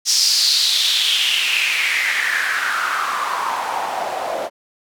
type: noise with band-pass filter sweep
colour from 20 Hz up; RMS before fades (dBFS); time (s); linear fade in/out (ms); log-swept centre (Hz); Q
white; -19; 0.05-4.5; 50; 5500 to 600; 4.8
effects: none